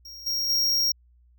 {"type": "tone with level steps", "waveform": "square", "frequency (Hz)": 5588, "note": "F8", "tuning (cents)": 0, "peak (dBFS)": [-40, -25, -21], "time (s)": [0.05, 0.92], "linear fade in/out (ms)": 5, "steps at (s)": [0.26, 0.49], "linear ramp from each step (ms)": 10, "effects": ["added 60 Hz sine -55 dBFS peak until 1.38 s"]}